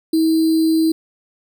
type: tone with sample-and-hold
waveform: sine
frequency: 321.3 Hz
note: E4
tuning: 44 cents flat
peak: -12 dBFS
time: 0.13-0.92 s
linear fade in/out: 5 ms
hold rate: 4410 Hz
effects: none